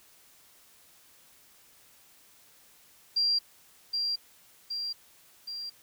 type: tone with echo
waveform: sine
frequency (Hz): 4752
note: D8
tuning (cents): +20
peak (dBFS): -23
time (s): 3.16-3.39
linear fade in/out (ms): 10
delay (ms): 770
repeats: 3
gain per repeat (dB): -4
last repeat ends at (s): 5.7
effects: white hiss -59 dBFS RMS until 5.82 s